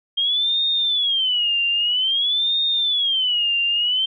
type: tone with vibrato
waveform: sine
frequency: 3200 Hz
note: G7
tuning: 35 cents sharp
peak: -17 dBFS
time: 0.17-4.06 s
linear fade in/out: 10 ms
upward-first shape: sine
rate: 0.51 Hz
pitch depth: 240 cents each way
effects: none